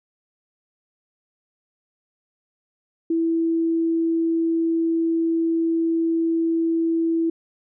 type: tone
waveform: sine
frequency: 329.6 Hz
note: E4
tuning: in tune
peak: -18 dBFS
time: 3.1-7.3 s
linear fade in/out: 5 ms
effects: none